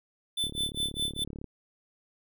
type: tone with tremolo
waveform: square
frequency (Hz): 3520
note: A7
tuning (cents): 0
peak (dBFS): -27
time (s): 0.37-1.24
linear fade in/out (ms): 5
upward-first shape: sine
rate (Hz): 4.9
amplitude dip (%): 100
type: click train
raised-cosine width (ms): 3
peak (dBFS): -27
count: 37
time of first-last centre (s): 0.44-1.443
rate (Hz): 35.9
effects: none